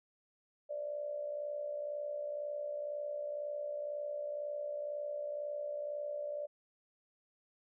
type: tone with amplitude modulation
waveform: sine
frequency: 587.3 Hz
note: D5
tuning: in tune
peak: -34 dBFS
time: 0.69-6.47 s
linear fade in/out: 20 ms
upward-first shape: sine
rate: 62 Hz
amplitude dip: 60%
effects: none